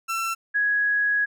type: tone pair in turn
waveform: 30% pulse / sine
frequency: 1344 / 1666.6 Hz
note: E6 / G#6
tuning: +33 / +6 cents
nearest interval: major third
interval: 373 cents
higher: second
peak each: -22 / -19 dBFS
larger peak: second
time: 0.08-0.35 / 0.54-1.26 s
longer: second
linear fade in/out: 20 ms
effects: none